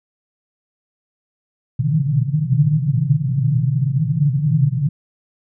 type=band-pass noise; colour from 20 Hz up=pink; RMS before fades=-17 dBFS; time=1.79-4.89 s; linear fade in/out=5 ms; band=120 to 160 Hz; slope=96 dB/octave; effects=none